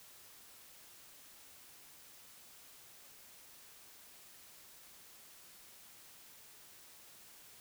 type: silence
effects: white hiss -58 dBFS RMS until 7.6 s